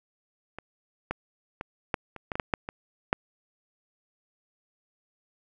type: clicks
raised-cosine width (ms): 0.5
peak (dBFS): -23 / -14 / -19 / -10 / -25 / -16 / -17 / -10 / -8 / -19 / -7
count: 11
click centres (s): 0.586 / 1.11 / 1.611 / 1.942 / 2.163 / 2.318 / 2.355 / 2.398 / 2.538 / 2.689 / 3.129
effects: none